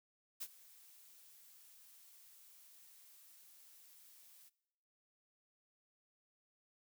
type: noise with ADSR envelope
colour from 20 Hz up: blue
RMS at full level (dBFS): -42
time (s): 0.4-4.5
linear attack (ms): 20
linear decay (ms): 51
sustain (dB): -20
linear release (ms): 24
effects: noise-tail reverb RT60 0.9 s tail -21 dB re dry